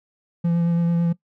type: tone with vibrato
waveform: triangle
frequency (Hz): 170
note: F3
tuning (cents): -46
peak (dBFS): -15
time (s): 0.44-1.13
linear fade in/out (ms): 10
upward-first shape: sine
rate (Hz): 9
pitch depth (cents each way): 14
effects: noise-tail reverb RT60 0.1 s tail -19 dB re dry